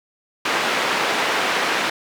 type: band-pass noise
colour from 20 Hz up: white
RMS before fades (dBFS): -21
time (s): 0.45-1.9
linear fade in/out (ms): 5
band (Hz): 290 to 2300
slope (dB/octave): 12
effects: none